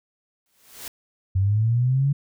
white noise with exponential growth, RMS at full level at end -33 dBFS, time 0.46-0.88 s, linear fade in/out 1 ms, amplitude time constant 90 ms
sine linear sweep, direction up, 92.5 to 143.4 Hz, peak -17 dBFS, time 1.35-2.13 s, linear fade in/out 10 ms
effects none

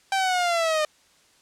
sawtooth linear sweep, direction down, 784 to 605 Hz, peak -17 dBFS, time 0.12-0.85 s, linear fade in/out 2 ms, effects white hiss -59 dBFS RMS until 1.41 s + low-pass 8000 Hz 12 dB/octave

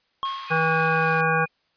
square tone with exponential decay, 1085 Hz, C#6, 37 cents flat, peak -23 dBFS, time 0.23-0.88 s, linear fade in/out 0 ms, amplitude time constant 140 ms
pink high-pass noise, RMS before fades -40 dBFS, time 0.25-1.21 s, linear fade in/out 2 ms, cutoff 910 Hz, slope 48 dB/octave
sine tone with pitch glide, 2489 to 2456 Hz, D#7 to D#7, 0 to -23 cents, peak -29 dBFS, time 0.47-1.48 s, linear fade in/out 50 ms, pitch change -23 cents, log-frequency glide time 0.9-1.19 s
harmonic tone, 161.4 Hz, E3, 36 cents flat, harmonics 1 / 3 / 5 / 7 / 9 / 10, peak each -26 / -26 / -26 / -26 / -26 / -26 dBFS, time 0.5-1.46 s, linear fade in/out 20 ms
effects white hiss -68 dBFS RMS until 1.76 s + resampled to 11025 Hz

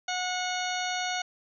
harmonic tone, 730 Hz, F#5, 24 cents flat, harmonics 1 / 2 / 3 / 4 / 5 / 6 / 8 / 9, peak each -32 / -35 / -37 / -38 / -39 / -40 / -41 / -42 dBFS, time 0.08-1.22 s, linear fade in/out 5 ms, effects none

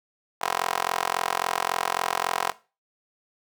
15% pulse tone with high-pass filter, 43.65 Hz, F1, in tune, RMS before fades -27 dBFS, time 0.41-2.52 s, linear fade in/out 10 ms, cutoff 850 Hz, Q 2.2, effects noise-tail reverb RT60 0.3 s tail -17 dB re dry

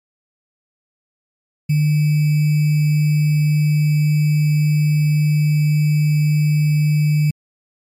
sine tone with sample-and-hold, 150.3 Hz, D3, 40 cents sharp, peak -12 dBFS, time 1.69-7.31 s, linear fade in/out 10 ms, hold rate 2450 Hz, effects MP3 64 kbps

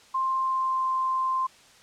sine tone with pitch glide, 1053 to 1045.1 Hz, C6 to C6, +11 to -2 cents, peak -23 dBFS, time 0.14-1.47 s, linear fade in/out 10 ms, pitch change -13 cents, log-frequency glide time 0.36-0.85 s, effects white hiss -54 dBFS RMS until 1.82 s + low-pass 7000 Hz 12 dB/octave

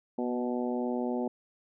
harmonic tone with a mistuned harmonic, 123.47 Hz, B2, in tune, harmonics 2 / 3 / 4 / 5 / 6 / 7, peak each -31 / -35 / -37 / -39 / -41 / -42 dBFS, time 0.18-1.28 s, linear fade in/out 5 ms, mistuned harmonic 2, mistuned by -17 cents, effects none

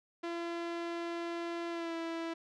sawtooth tone with pitch glide, 340 to 330.9 Hz, F4 to E4, -46 to +7 cents, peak -32 dBFS, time 0.23-2.34 s, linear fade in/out 10 ms, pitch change -47 cents, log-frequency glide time 1.7-1.95 s, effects low-pass 4000 Hz 12 dB/octave

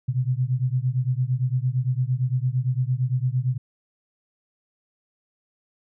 sine beating tone pair, 123.47 / 132.27 Hz, B2 / C3, 0 / +19 cents, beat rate 8.8 Hz, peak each -23 / -24 dBFS, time 0.08-3.58 s, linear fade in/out 10 ms, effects none

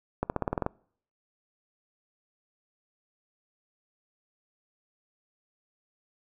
accelerating click train, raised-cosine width 1 ms, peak -13 dBFS, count 9, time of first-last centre 0.23-0.664 s, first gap 69 ms, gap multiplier 0.93, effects noise-tail reverb RT60 0.6 s tail -26 dB re dry

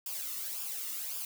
blue noise with flanger, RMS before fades -38 dBFS, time 0.06-1.25 s, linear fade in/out 2 ms, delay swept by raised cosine 0.49 to 1.28 ms, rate 1.8 Hz, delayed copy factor -0.65, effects none

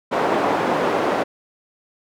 white band-pass noise, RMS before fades -20 dBFS, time 0.11-1.24 s, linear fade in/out 20 ms, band 260 to 790 Hz, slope 12 dB/octave, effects none

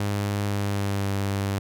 sawtooth tone with pitch glide, 101.7 to 99.03 Hz, G#2 to G2, -36 to +18 cents, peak -20 dBFS, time 0-1.59 s, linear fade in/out 5 ms, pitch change -46 cents, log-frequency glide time 0.45-1.06 s, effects none

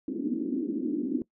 white band-pass noise, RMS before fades -30 dBFS, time 0.08-1.22 s, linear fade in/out 2 ms, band 230 to 330 Hz, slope 48 dB/octave, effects noise-tail reverb RT60 0.1 s tail -20 dB re dry

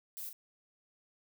violet noise with echo, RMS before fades -43 dBFS, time 0.17-0.29 s, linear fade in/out 0 ms, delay 39 ms, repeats 1, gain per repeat -6 dB, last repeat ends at 0.329 s, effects none

